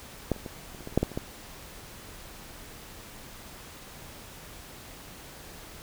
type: clicks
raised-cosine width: 2 ms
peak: -11 / -29 / -23 / -30 / -30 / -23 / -30 / -7 / -11 / -27 / -16 dBFS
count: 11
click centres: 0.317 / 0.363 / 0.462 / 0.748 / 0.807 / 0.874 / 0.925 / 0.976 / 1.03 / 1.117 / 1.175 s
effects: pink hiss -46 dBFS RMS until 5.82 s